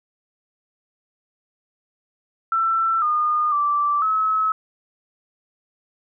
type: tone with pitch steps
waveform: sine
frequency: 1337 / 1220 / 1168 / 1290 Hz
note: E6 / D#6 / D6 / E6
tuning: +24 / -34 / -10 / -38 cents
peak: -17 dBFS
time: 2.52-4.52 s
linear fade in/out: 2 ms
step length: 500 ms
effects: none